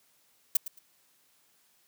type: noise with echo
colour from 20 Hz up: violet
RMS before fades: -22 dBFS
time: 0.55-0.57 s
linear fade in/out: 5 ms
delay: 110 ms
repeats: 2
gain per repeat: -14 dB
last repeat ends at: 0.79 s
effects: white hiss -67 dBFS RMS until 1.87 s + high-pass 100 Hz 12 dB/octave